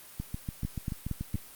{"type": "two click trains", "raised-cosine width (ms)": 5, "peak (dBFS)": [-21, -19], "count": [9, 4], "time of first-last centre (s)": [[0.2, 1.354], [0.65, 1.344]], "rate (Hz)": [6.93, 4.32], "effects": ["white hiss -50 dBFS RMS until 1.55 s", "Opus 32 kbps"]}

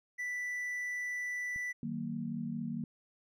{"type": "tone", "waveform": "triangle", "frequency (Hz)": 1975.5, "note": "B6", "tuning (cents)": 0, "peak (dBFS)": -33, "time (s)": [0.18, 1.73], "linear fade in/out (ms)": 20}
{"type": "click", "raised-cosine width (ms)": 5, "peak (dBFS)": -39, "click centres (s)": 1.561}
{"type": "chord", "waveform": "sine", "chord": "D# minor", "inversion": "none", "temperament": "equal with one note detuned", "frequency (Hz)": [155.56, 188.45, 233.1], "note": ["D#3", "F#3", "A#3"], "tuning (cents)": [0, 32, 0], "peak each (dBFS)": [-41, -41, -37], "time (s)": [1.83, 2.84], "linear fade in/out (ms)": 2}
{"effects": []}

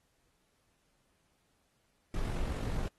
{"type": "noise with amplitude modulation", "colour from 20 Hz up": "brown", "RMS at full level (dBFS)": -32, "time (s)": [2.14, 2.88], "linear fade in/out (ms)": 2, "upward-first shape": "sine", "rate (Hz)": 45.1, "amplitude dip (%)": 45, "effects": ["pink hiss -75 dBFS RMS until 2.98 s", "AAC 32 kbps"]}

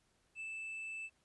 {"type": "tone", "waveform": "triangle", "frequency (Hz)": 2637, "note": "E7", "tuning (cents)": 0, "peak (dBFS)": -40, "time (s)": [0.35, 1.1], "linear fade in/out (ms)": 50, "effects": ["pink hiss -75 dBFS RMS until 1.24 s", "resampled to 24000 Hz"]}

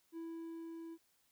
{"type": "tone with level ramp", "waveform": "triangle", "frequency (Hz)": 330, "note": "E4", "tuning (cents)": 2, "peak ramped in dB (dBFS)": [-40, -44], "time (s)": [0.12, 0.98], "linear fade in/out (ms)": 50, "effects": ["white hiss -75 dBFS RMS until 1.31 s"]}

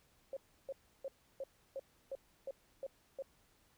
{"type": "tone bursts", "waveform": "sine", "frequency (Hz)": 541, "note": "C#5", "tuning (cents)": -42, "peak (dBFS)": -39, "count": 9, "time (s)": [0.33, 3.223], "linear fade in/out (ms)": 2, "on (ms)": 37, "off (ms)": 320, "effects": ["pink hiss -71 dBFS RMS until 3.77 s"]}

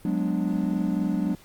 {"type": "chord", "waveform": "triangle", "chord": "G# half-diminished seventh", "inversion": "third", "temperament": "equal with one note detuned", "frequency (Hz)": [183.93, 207.7, 246.9, 293.7], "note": ["F#3", "G#3", "B3", "D4"], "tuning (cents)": [-10, 0, 0, 0], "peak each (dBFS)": [-25, -26, -29, -27], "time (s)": [0.05, 1.35], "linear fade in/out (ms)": 2, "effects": ["pink hiss -53 dBFS RMS until 1.44 s", "Opus 32 kbps"]}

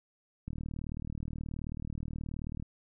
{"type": "click train", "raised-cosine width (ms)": 5, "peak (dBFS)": -26, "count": 84, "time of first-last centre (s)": [0.48, 2.625], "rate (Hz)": 38.7, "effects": []}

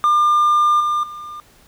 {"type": "tone with level steps", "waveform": "triangle", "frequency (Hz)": 1200, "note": "D6", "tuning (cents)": 37, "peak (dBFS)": [-9, -14, -28], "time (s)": [0.04, 1.4], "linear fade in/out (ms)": 0, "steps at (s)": [0.8, 1.03], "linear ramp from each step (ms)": 5, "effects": ["tanh soft clip ceiling -5 dBFS", "pink hiss -51 dBFS RMS until 1.67 s"]}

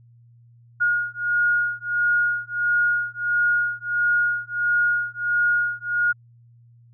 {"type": "beating tone pair", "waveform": "sine", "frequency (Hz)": [1433, 1434.5], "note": ["F6", "F6"], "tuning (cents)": [44, 46], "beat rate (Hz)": 1.5, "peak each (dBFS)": -22, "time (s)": [0.8, 6.13], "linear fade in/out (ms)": 20, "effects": ["added 118 Hz sine -49 dBFS peak until 6.93 s"]}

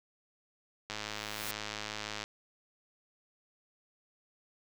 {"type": "click train", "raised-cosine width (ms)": 0.2, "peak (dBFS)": -20, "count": 143, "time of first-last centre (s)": [0.9, 2.24], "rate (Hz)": 106}
{"type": "noise with exponential growth", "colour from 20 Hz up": "white", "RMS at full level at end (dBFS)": -38, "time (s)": [0.95, 1.51], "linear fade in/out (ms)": 1, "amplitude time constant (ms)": 120}
{"effects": []}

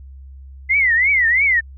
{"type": "tone with vibrato", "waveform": "sine", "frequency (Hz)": 2029, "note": "B6", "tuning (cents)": 46, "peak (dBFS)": -12, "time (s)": [0.69, 1.61], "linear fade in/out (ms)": 20, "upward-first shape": "triangle", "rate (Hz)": 3, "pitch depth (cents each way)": 230, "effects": ["added 67 Hz sine -35 dBFS peak until 1.77 s"]}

